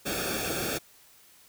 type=noise with comb filter; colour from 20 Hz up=pink; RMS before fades=-31 dBFS; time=0.05-0.79 s; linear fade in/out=20 ms; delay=1 ms; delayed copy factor=-1; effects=white hiss -57 dBFS RMS until 1.48 s